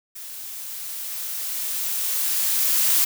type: noise with level ramp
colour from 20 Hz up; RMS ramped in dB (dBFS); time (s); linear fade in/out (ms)
blue; -37 to -18; 0.15-3.05; 10
effects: none